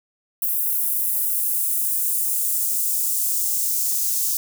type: noise with high-pass filter sweep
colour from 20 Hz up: blue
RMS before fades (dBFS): -22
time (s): 0.42-4.37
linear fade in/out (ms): 2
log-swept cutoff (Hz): 12000 to 6100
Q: 1.3
effects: none